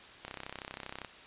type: click train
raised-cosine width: 0.3 ms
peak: -24 dBFS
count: 27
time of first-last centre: 0.25-1.048 s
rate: 32.6 Hz
effects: white hiss -52 dBFS RMS until 1.26 s + resampled to 8000 Hz